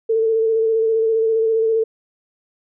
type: tone with vibrato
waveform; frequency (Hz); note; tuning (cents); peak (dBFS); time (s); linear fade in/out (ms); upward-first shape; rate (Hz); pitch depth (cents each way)
sine; 446.9; A4; +27; -14; 0.09-1.84; 10; square; 15; 19
effects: none

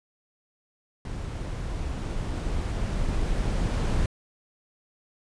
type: noise with level ramp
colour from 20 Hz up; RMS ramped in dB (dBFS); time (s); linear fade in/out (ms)
brown; -33 to -24; 1.05-4.06; 2
effects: resampled to 22050 Hz

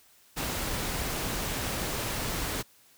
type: noise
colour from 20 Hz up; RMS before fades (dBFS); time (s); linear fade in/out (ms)
pink; -32; 0.36-2.63; 20
effects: white hiss -60 dBFS RMS until 2.97 s

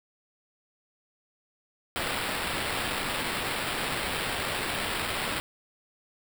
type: noise with sample-and-hold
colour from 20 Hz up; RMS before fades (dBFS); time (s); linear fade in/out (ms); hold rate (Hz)
blue; -31; 1.96-5.4; 0; 6300
effects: none

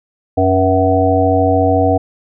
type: harmonic tone with a mistuned harmonic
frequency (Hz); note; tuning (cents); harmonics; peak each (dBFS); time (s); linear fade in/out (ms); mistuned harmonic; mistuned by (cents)
93.6; F#2; +20; 1 / 3 / 5 / 7 / 8; -16 / -16 / -16 / -16 / -16; 0.37-1.98; 10; 5; +43
effects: none

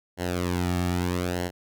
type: tone with flanger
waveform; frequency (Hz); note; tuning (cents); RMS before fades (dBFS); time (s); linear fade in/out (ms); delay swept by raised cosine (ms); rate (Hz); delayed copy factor
sawtooth; 89; F2; +33; -27; 0.17-1.51; 50; 0.82 to 2.02; 0.79; -0.75
effects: none

